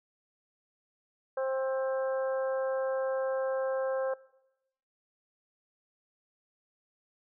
harmonic tone, 264.4 Hz, C4, 18 cents sharp, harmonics 2 / 3 / 4 / 5 / 6, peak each -29 / -41 / -42 / -44 / -45 dBFS, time 1.37-4.14 s, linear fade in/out 5 ms, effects noise-tail reverb RT60 0.9 s tail -21 dB re dry

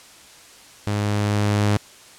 sawtooth tone with level ramp, 103.6 Hz, G#2, 4 cents flat, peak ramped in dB -17 to -12 dBFS, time 0.87-1.77 s, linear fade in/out 0 ms, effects white hiss -46 dBFS RMS until 2.18 s + low-pass 9000 Hz 12 dB/octave

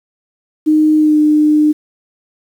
sine tone with pitch glide, 308.1 to 302.6 Hz, D#4 to D#4, -17 to -48 cents, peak -7 dBFS, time 0.66-1.73 s, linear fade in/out 20 ms, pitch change -31 cents, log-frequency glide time 0.97-1.18 s, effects 7-bit

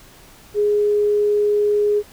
sine tone, 415.3 Hz, G#4, in tune, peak -14 dBFS, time 0.54-2.03 s, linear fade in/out 50 ms, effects pink hiss -46 dBFS RMS until 2.12 s

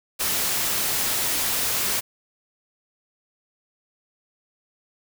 white noise, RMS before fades -24 dBFS, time 0.19-2.01 s, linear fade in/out 20 ms, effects none

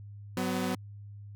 sawtooth tone pair together, 185.43 / 251.5 Hz, F#3 / B3, +4 / +32 cents, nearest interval perfect fourth, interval 528 cents, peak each -28 dBFS, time 0.37-0.75 s, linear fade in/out 2 ms, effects added 102 Hz sine -43 dBFS peak until 1.35 s

